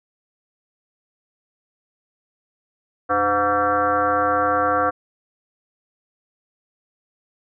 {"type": "tone with frequency modulation", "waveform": "sine", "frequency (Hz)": 932.3, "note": "A#5", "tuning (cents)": 0, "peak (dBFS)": -16, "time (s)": [3.09, 4.91], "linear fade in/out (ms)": 20, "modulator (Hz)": 211, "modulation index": 2.6, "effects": []}